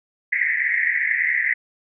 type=band-pass noise; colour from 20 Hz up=white; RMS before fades=-21 dBFS; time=0.32-1.54 s; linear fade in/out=10 ms; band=1800 to 2100 Hz; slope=96 dB/octave; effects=none